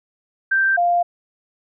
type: tone pair in turn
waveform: sine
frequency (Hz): 1568 / 698.5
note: G6 / F5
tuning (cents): 0 / 0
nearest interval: octave + major second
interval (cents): 1400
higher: first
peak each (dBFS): -14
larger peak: neither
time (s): 0.51-0.77 / 0.77-1.03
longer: neither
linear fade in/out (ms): 10
effects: none